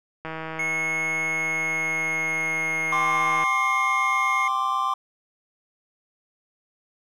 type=click train; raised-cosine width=0.5 ms; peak=-18 dBFS; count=511; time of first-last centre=0.25-3.438 s; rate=160 Hz
type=tone with pitch glide; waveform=triangle; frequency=2179 to 2140 Hz; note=C#7 to C7; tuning=-30 to +38 cents; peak=-22 dBFS; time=0.59-4.48 s; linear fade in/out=5 ms; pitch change=-32 cents; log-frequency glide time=1.21-3.28 s
type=chord; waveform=triangle; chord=G suspended fourth; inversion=none; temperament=equal; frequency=784 / 1046.5 / 1174.7 Hz; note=G5 / C6 / D6; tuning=0 / 0 / 0 cents; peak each=-29 / -23 / -23 dBFS; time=2.92-4.94 s; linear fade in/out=5 ms
effects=none